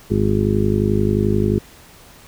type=harmonic tone; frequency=51.4 Hz; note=G#1; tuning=17 cents flat; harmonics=1 / 2 / 3 / 4 / 5 / 6 / 7 / 8; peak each=-25 / -20 / -26 / -20 / -27 / -30 / -21 / -23 dBFS; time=0.1-1.59 s; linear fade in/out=10 ms; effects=pink hiss -45 dBFS RMS until 2.27 s